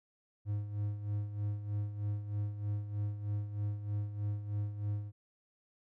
triangle tone with tremolo, 103.4 Hz, G#2, 7 cents flat, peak -29 dBFS, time 0.45-5.12 s, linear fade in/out 50 ms, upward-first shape sine, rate 3.2 Hz, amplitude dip 65%, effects none

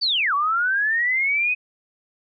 sine linear two-way sweep, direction down then up, 4699 to 1108.7 to 2532 Hz, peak -18 dBFS, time 0.01-1.55 s, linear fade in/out 20 ms, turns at 0.34 s, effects none

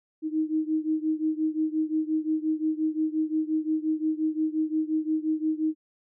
sine beating tone pair, 311.1 / 316.8 Hz, D#4 / D#4, 0 / +31 cents, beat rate 5.7 Hz, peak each -26 / -28 dBFS, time 0.22-5.75 s, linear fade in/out 50 ms, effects none

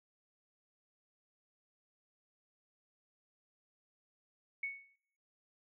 sine tone with exponential decay, 2217 Hz, C#7, in tune, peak -33 dBFS, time 4.63-4.96 s, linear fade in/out 5 ms, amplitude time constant 70 ms, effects noise-tail reverb RT60 0.8 s tail -25 dB re dry

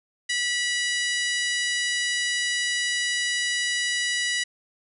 harmonic tone, 976 Hz, B5, 21 cents flat, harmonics 2 / 3 / 4 / 5 / 6 / 7 / 8 / 9 / 10, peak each -26 / -30 / -32 / -34 / -36 / -37 / -38 / -39 / -40 dBFS, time 0.29-4.44 s, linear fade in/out 10 ms, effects none

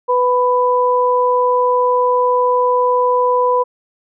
sine tone pair together, 496.9 / 993.8 Hz, B4 / B5, +11 / +11 cents, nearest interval octave, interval 1200 cents, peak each -14 dBFS, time 0.08-3.64 s, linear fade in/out 20 ms, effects none

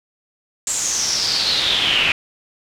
brown noise with band-pass filter sweep, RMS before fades -19 dBFS, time 0.67-2.12 s, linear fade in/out 2 ms, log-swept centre 7700 to 2600 Hz, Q 6.6, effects none

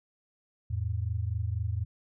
sine tone pair together, 84.9 / 108.98 Hz, F2 / A2, -48 / -16 cents, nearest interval major third, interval 432 cents, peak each -31 / -31 dBFS, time 0.7-1.85 s, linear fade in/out 10 ms, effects none

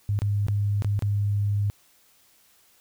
sine tone with dropouts, 102.1 Hz, G#2, 29 cents flat, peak -21 dBFS, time 0.09-1.7 s, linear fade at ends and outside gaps 0 ms, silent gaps 0.19-0.219 / 0.467-0.484 / 0.822-0.846 / 0.992-1.023 s, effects white hiss -60 dBFS RMS until 2.8 s

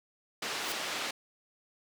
white band-pass noise, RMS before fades -36 dBFS, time 0.42-1.11 s, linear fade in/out 5 ms, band 240 to 4100 Hz, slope 12 dB/octave
white noise with exponential growth, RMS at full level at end -35 dBFS, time 0.54-0.72 s, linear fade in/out 1 ms, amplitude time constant 39 ms
effects none

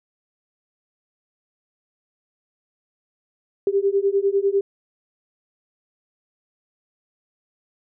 sine beating tone pair, 391.2 / 401.2 Hz, G4 / G4, -4 / +40 cents, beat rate 10 Hz, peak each -20 dBFS, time 3.67-4.61 s, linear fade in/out 2 ms, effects none

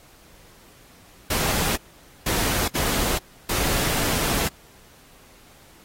pink noise bursts at uneven times, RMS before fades -24 dBFS, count 4, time 1.3-1.76 / 2.26-2.68 / 2.75-3.18 / 3.49-4.48 s, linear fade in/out 5 ms, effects pink hiss -52 dBFS RMS until 5.84 s + AAC 48 kbps

